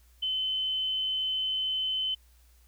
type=tone; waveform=sine; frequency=3051 Hz; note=G7; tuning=48 cents flat; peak=-27 dBFS; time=0.22-2.15 s; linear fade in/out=10 ms; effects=added 60 Hz sine -57 dBFS peak until 2.67 s + white hiss -66 dBFS RMS until 2.67 s